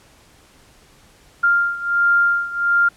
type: beating tone pair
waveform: sine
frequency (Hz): 1396.9 / 1398.3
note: F6 / F6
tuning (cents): 0 / +2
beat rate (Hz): 1.4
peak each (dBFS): -16 / -19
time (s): 1.43-2.89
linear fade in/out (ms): 10
effects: pink hiss -51 dBFS RMS until 2.96 s + low-pass 11000 Hz 12 dB/octave